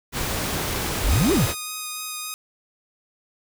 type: noise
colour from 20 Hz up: pink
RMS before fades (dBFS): -26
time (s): 0.12-1.55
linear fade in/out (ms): 50
type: exponential two-way sweep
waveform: triangle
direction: up then down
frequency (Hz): 36.91 to 425.9 to 86.8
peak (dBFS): -15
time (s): 1.04-1.46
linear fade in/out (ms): 10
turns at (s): 1.33
type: tone with vibrato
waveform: 5% pulse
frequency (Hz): 1244.5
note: D#6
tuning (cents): 0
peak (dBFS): -18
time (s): 1.11-2.34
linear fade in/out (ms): 0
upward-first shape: sine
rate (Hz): 3.5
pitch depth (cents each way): 12
effects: none